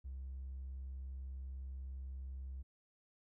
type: tone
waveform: triangle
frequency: 65.9 Hz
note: C2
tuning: 13 cents sharp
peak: -39 dBFS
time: 0.04-2.63 s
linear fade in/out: 20 ms
effects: tanh soft clip ceiling -40 dBFS